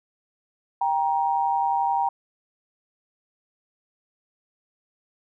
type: tone pair together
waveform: sine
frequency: 789 / 940.6 Hz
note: G5 / A#5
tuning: +11 / +15 cents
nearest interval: minor third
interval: 304 cents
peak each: -23 dBFS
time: 0.81-2.09 s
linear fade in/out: 5 ms
effects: none